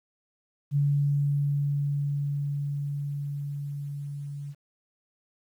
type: tone with level ramp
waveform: sine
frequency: 143 Hz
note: D3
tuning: 46 cents flat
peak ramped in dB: -20 to -34 dBFS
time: 0.71-4.55 s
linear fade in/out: 50 ms
effects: 10-bit